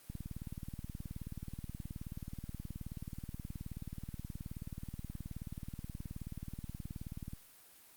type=click train; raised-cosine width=5 ms; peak=-30 dBFS; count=137; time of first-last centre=0.1-7.334 s; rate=18.8 Hz; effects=white hiss -60 dBFS RMS until 7.96 s + Opus 32 kbps